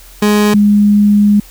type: tone pair in turn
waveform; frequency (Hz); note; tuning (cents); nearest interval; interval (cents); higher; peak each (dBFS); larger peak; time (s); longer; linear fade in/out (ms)
30% pulse / sine; 208.6 / 206.2; G#3 / G#3; +8 / -12; unison; 20; first; -5; neither; 0.22-0.54 / 0.54-1.4; second; 5
effects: added 42 Hz sine -37 dBFS peak until 1.5 s + white hiss -40 dBFS RMS until 1.5 s